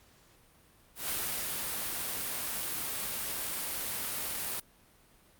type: noise with ADSR envelope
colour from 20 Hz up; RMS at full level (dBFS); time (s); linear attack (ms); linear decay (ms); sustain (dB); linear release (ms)
white; -33; 0.95-4.6; 140; 410; -2; 5
effects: pink hiss -62 dBFS RMS until 5.39 s + Opus 48 kbps